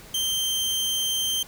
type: tone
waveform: sawtooth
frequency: 3139 Hz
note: G7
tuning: 2 cents sharp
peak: -20 dBFS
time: 0.14-1.43 s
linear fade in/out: 5 ms
effects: pink hiss -46 dBFS RMS until 1.47 s